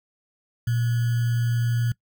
sine tone with sample-and-hold, 118.3 Hz, A#2, 26 cents sharp, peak -20 dBFS, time 0.67-1.92 s, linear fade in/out 5 ms, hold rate 1575 Hz, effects noise-tail reverb RT60 0.1 s tail -22 dB re dry

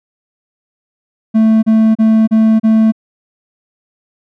triangle tone bursts, 220.8 Hz, A3, 6 cents sharp, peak -4 dBFS, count 5, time 1.34-2.922 s, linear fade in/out 20 ms, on 290 ms, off 33 ms, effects none

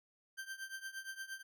40% pulse tone with tremolo, 1568 Hz, G6, in tune, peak -39 dBFS, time 0.37-1.43 s, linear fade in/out 20 ms, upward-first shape triangle, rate 8.6 Hz, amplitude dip 90%, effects none

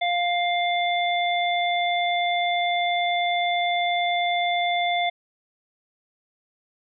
harmonic tone, 701 Hz, F5, 6 cents sharp, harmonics 1 / 3 / 5, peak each -22 / -27 / -29 dBFS, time 0.01-5.1 s, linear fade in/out 10 ms, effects none

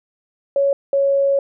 sine tone pair in turn, 557 / 554.2 Hz, C#5 / C#5, +8 / -1 cents, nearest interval unison, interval 9 cents, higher first, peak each -13 / -13 dBFS, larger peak neither, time 0.56-0.73 / 0.93-1.39 s, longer second, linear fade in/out 2 ms, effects none

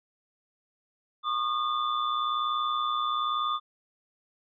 sine tone cluster, 1097 / 1218 / 3519 Hz, C#6 / D#6 / A7, -18 / -37 / 0 cents, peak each -33 / -27 / -35 dBFS, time 1.23-3.6 s, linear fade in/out 50 ms, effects none

